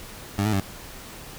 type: tone with pitch steps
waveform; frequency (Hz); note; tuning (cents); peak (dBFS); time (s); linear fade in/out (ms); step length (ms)
20% pulse; 100.6 / 108 / 97.2; G2 / A2 / G2; +45 / -32 / -14; -16; 0.38-0.602; 5; 74
effects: pink hiss -41 dBFS RMS until 1.38 s